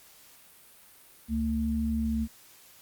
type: tone pair together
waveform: sine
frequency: 70.4 / 224.8 Hz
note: C#2 / A3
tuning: +27 / +37 cents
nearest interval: octave + minor sixth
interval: 2010 cents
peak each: -31 / -27 dBFS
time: 1.28-2.28 s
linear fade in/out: 50 ms
effects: white hiss -55 dBFS RMS until 2.81 s + Opus 48 kbps